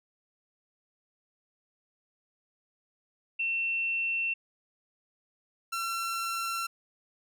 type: tone pair in turn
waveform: sine / sawtooth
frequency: 2700 / 1354.7 Hz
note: E7 / E6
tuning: +41 / +47 cents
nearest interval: octave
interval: 1194 cents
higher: first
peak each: -27 dBFS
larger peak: neither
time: 3.39-4.34 / 5.72-6.67 s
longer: neither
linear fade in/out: 10 ms
effects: none